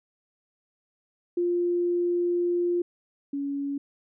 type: tone pair in turn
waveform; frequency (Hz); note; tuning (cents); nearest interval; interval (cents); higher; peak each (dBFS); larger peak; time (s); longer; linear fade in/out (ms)
sine; 350 / 281.1; F4 / C#4; +4 / +24; major third; 380; first; -22 / -27; first; 1.37-2.82 / 3.33-3.78; first; 5
effects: none